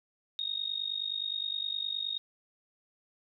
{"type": "tone with amplitude modulation", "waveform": "sine", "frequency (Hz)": 3729, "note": "A#7", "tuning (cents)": 0, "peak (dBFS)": -28, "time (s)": [0.39, 2.18], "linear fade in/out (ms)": 0, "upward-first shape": "sine", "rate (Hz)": 49.6, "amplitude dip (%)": 85, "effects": []}